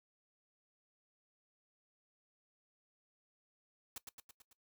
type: noise with echo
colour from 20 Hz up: white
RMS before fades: -45 dBFS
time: 3.96-3.98 s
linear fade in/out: 2 ms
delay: 110 ms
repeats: 5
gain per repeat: -4 dB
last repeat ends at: 4.53 s
effects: noise-tail reverb RT60 0.1 s tail -19 dB re dry